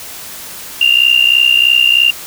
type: tone with amplitude modulation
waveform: sine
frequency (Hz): 2794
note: F7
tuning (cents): 0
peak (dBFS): -3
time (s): 0.81-2.11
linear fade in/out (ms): 5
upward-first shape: sine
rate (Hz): 63.1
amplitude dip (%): 80
effects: white hiss -29 dBFS RMS until 2.26 s